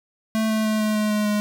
square tone with pitch steps, 220 / 218.1 / 216.2 / 214.4 / 212.5 / 210.7 / 208.9 Hz, A3 / A3 / A3 / A3 / G#3 / G#3 / G#3, 0 / -15 / -30 / -45 / +40 / +25 / +10 cents, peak -20 dBFS, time 0.35-1.4 s, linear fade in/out 0 ms, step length 150 ms, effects none

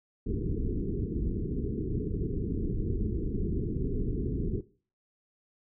pink low-pass noise, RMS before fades -31 dBFS, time 0.26-4.61 s, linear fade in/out 5 ms, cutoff 440 Hz, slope 96 dB/octave, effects noise-tail reverb RT60 0.4 s tail -18 dB re dry

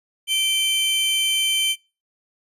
45% pulse tone pair together, 2349 / 3092 Hz, D7 / G7, 0 / -24 cents, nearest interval perfect fourth, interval 476 cents, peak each -27 / -18 dBFS, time 0.27-1.76 s, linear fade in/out 50 ms, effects noise-tail reverb RT60 0.3 s tail -22 dB re dry + resampled to 32000 Hz

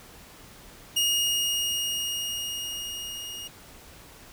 sawtooth tone with level ramp, 2860 Hz, F7, 41 cents sharp, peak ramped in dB -18 to -33 dBFS, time 0.96-3.48 s, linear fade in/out 10 ms, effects pink hiss -49 dBFS RMS until 4.32 s

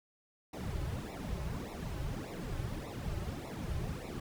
brown noise with flanger, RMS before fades -39 dBFS, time 0.53-4.2 s, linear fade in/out 5 ms, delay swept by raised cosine 0.63 to 4.33 ms, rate 1.7 Hz, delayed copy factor -0.95, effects none

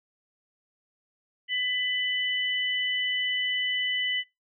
sine tone pair together, 1997 / 2992 Hz, B6 / F#7, +19 / +19 cents, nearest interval perfect fifth, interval 700 cents, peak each -28 dBFS, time 1.48-4.24 s, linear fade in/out 50 ms, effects noise-tail reverb RT60 0.2 s tail -22 dB re dry

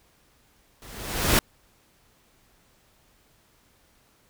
pink noise with level ramp, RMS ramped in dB -47 to -17 dBFS, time 0.82-1.39 s, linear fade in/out 0 ms, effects pink hiss -62 dBFS RMS until 4.29 s

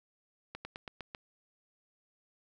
slowing click train, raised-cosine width 0.3 ms, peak -25 dBFS, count 6, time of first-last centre 0.55-1.148 s, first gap 100 ms, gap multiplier 1.09, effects none

